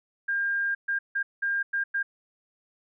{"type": "tone bursts at uneven times", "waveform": "sine", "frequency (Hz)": 1605, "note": "G6", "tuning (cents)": 40, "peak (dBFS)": -24, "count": 6, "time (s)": [[0.28, 0.75], [0.88, 0.99], [1.15, 1.23], [1.42, 1.63], [1.73, 1.84], [1.94, 2.03]], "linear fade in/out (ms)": 10, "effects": []}